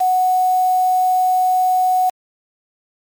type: tone with quantisation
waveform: sine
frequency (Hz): 739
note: F#5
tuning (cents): -2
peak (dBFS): -12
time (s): 0-2.1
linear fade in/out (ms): 10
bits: 5
effects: MP3 96 kbps